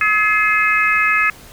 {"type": "harmonic tone with a mistuned harmonic", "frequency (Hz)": 425.3, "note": "G#4", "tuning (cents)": 41, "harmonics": [3, 4, 5, 6], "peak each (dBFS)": [-18, -18, -18, -18], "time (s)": [0.01, 1.3], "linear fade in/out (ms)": 2, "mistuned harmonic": 5, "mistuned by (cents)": -20, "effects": ["pink hiss -41 dBFS RMS until 1.52 s"]}